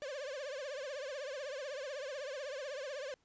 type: tone with vibrato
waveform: 45% pulse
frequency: 554.4 Hz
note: C#5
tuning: in tune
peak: -40 dBFS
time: 0.02-3.14 s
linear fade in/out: 0 ms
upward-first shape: triangle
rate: 16 Hz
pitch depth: 180 cents each way
effects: pink hiss -75 dBFS RMS until 3.24 s + resampled to 16000 Hz